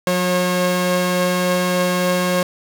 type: tone pair together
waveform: sawtooth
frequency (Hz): 179.85 / 543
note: F#3 / C#5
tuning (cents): -49 / -36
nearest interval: octave + perfect fifth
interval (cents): 1913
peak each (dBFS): -15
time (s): 0.07-2.43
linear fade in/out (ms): 2
effects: none